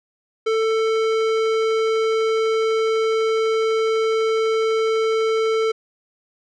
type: tone with tanh clipping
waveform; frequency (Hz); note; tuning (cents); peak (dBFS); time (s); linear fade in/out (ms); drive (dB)
sine; 444; A4; +16; -19; 0.46-5.72; 10; 18
effects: none